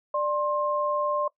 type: tone pair together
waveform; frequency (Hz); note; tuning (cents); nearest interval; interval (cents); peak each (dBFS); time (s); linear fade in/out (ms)
sine; 592 / 1060; D5 / C6; +14 / +22; minor seventh; 1008; -26; 0.14-1.28; 5
effects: noise-tail reverb RT60 0.1 s tail -21 dB re dry